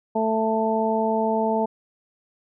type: harmonic tone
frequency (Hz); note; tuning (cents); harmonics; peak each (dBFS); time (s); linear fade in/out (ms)
221.1; A3; +9; 1 / 2 / 3 / 4; -25 / -25 / -25 / -25; 0.15-1.66; 10
effects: none